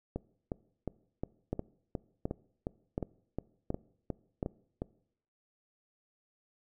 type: two click trains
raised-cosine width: 2 ms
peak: -21 / -19 dBFS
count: 14 / 5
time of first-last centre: 0.16-4.819 / 1.53-4.429 s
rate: 2.79 / 1.38 Hz
effects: noise-tail reverb RT60 0.7 s tail -22 dB re dry